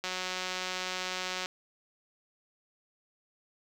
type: click train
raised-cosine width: 0.2 ms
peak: -17 dBFS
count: 262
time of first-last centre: 0.04-1.458 s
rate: 184 Hz
effects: high-pass 200 Hz 12 dB/octave + 8-bit